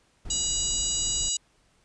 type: noise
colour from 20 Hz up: brown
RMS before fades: -38 dBFS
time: 0.25-1.29 s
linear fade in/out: 5 ms
type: harmonic tone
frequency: 967 Hz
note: B5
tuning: 37 cents flat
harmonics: 3 / 4 / 5 / 6 / 7 / 8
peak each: -34 / -33 / -37 / -39 / -30 / -29 dBFS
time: 0.3-1.37 s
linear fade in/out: 5 ms
effects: pink hiss -65 dBFS RMS until 1.84 s + resampled to 22050 Hz